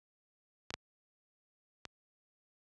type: clicks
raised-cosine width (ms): 0.2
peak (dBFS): -21 / -18 / -25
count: 3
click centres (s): 0.705 / 0.74 / 1.853
effects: high-pass 60 Hz 12 dB/octave + resampled to 24000 Hz